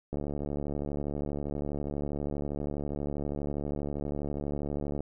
click train, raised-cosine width 2 ms, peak -21 dBFS, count 354, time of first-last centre 0.13-5.006 s, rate 72.4 Hz, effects none

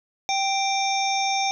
harmonic tone with a mistuned harmonic, 784 Hz, G5, in tune, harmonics 1 / 3 / 5 / 7 / 8, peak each -23 / -28 / -30 / -31 / -32 dBFS, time 0.29-1.51 s, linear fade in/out 0 ms, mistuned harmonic 5, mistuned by -120 cents, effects none

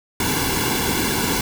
pink noise with comb filter, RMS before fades -21 dBFS, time 0.2-1.41 s, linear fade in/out 2 ms, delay 1.6 ms, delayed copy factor -0.8, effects none

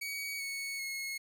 sawtooth tone with pitch steps, 2255 / 2214 / 2173 Hz, C#7 / C#7 / C#7, +29 / -3 / -35 cents, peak -33 dBFS, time 0.01-1.18 s, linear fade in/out 10 ms, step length 390 ms, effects none

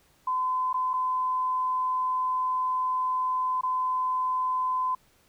sine tone with dropouts, 1020 Hz, C6, 44 cents flat, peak -24 dBFS, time 0.27-4.95 s, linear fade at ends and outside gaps 5 ms, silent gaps 0.73-0.741 / 0.934-0.937 / 3.611-3.633 s, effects pink hiss -63 dBFS RMS until 5.28 s

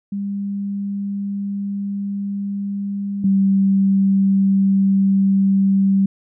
sine tone pair in turn, 200 / 194.87 Hz, G3 / G3, +35 / -10 cents, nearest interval unison, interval 45 cents, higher first, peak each -21 / -12 dBFS, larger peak second, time 0.12-3.24 / 3.24-6.06 s, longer first, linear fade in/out 5 ms, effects none

